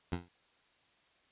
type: tone with exponential decay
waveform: 15% pulse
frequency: 87.31 Hz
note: F2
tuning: in tune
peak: -24 dBFS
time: 0.12-0.29 s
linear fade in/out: 5 ms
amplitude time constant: 36 ms
effects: white hiss -69 dBFS RMS until 1.31 s + resampled to 8000 Hz